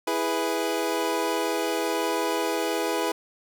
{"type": "chord", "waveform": "25% pulse", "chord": "E major", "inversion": "none", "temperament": "equal", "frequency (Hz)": [329.6, 415.3, 493.9], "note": ["E4", "G#4", "B4"], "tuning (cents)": [0, 0, 0], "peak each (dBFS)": -25, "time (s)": [0.07, 3.12], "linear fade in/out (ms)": 5, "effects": []}